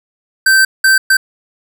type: tone bursts at uneven times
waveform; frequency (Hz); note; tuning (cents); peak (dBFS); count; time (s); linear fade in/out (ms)
square; 1554; G6; -16; -7; 3; 0.46-0.65 / 0.84-0.98 / 1.1-1.17; 5
effects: none